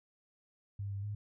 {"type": "tone with pitch steps", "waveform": "sine", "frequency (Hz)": [100.1, 99.3, 103.7], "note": ["G2", "G2", "G#2"], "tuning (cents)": [37, 23, -2], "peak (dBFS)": -36, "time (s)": [0.79, 1.15], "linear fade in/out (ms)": 5, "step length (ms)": 120, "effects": []}